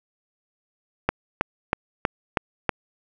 click train, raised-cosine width 0.5 ms, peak -4 dBFS, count 6, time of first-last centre 1.09-2.693 s, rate 3.12 Hz, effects none

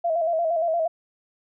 sine tone with vibrato, 663 Hz, E5, 10 cents sharp, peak -20 dBFS, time 0.04-0.88 s, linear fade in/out 10 ms, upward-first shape square, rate 8.6 Hz, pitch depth 59 cents each way, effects none

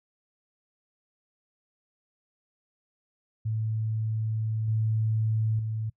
sine tone with level steps, 110 Hz, A2, in tune, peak -26 / -23 / -28 dBFS, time 3.45-5.9 s, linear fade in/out 10 ms, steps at 4.68 / 5.59 s, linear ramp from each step 2 ms, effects noise-tail reverb RT60 0.1 s tail -24 dB re dry

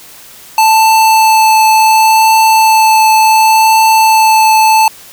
square tone with vibrato, 880 Hz, A5, in tune, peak -5 dBFS, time 0.58-4.88 s, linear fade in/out 2 ms, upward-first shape triangle, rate 0.69 Hz, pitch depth 10 cents each way, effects white hiss -35 dBFS RMS until 5.12 s

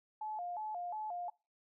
sine tone with vibrato, 779 Hz, G5, 11 cents flat, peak -38 dBFS, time 0.21-1.3 s, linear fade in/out 5 ms, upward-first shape square, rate 2.8 Hz, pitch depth 170 cents each way, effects noise-tail reverb RT60 0.3 s tail -25 dB re dry

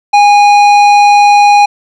sine tone with tanh clipping, 821 Hz, G#5, 20 cents flat, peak -4 dBFS, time 0.13-1.66 s, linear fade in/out 10 ms, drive 13 dB, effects none

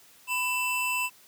square tone pair together, 997.9 / 2664 Hz, B5 / E7, +18 / +18 cents, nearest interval octave + perfect fourth, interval 1700 cents, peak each -32 / -28 dBFS, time 0.27-1.1 s, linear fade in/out 50 ms, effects white hiss -56 dBFS RMS until 1.27 s + high-pass 80 Hz 12 dB/octave

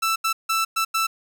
sawtooth tone bursts at uneven times, 1326 Hz, E6, 10 cents sharp, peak -16 dBFS, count 5, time 0.02-0.16 / 0.24-0.33 / 0.49-0.65 / 0.76-0.85 / 0.94-1.07 s, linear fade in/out 10 ms, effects none

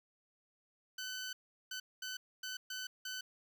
15% pulse tone bursts at uneven times, 1512 Hz, F#6, 37 cents sharp, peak -34 dBFS, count 6, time 0.98-1.33 / 1.71-1.8 / 2.02-2.17 / 2.43-2.57 / 2.7-2.87 / 3.05-3.21 s, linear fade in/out 5 ms, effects none

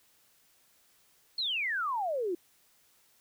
sine exponential sweep, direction down, 4380 to 332.8 Hz, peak -29 dBFS, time 1.38-2.35 s, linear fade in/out 5 ms, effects white hiss -66 dBFS RMS until 3.2 s

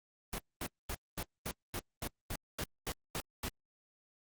pink noise bursts, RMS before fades -38 dBFS, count 12, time 0.33-3.484 s, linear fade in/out 0 ms, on 52 ms, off 230 ms, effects Opus 24 kbps

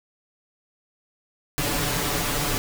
pink noise with comb filter, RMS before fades -25 dBFS, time 1.58-2.58 s, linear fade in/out 0 ms, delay 6.9 ms, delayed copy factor +1, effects none

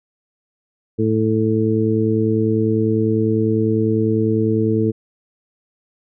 harmonic tone, 110 Hz, A2, in tune, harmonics 1 / 2 / 3 / 4, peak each -20 / -20 / -20 / -20 dBFS, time 0.98-4.92 s, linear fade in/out 20 ms, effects none

